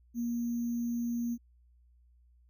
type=tone with sample-and-hold; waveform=sine; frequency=236.8 Hz; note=A#3; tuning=27 cents sharp; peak=-30 dBFS; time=0.14-1.38 s; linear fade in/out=50 ms; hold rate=6300 Hz; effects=added 60 Hz sine -60 dBFS peak until 2.49 s